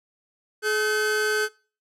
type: tone pair together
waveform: 45% pulse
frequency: 425.9 / 1532 Hz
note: G#4 / G6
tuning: +44 / -40 cents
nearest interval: octave + minor seventh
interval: 2216 cents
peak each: -24 dBFS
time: 0.62-1.49 s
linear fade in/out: 50 ms
effects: noise-tail reverb RT60 0.4 s tail -23 dB re dry + low-pass 12000 Hz 12 dB/octave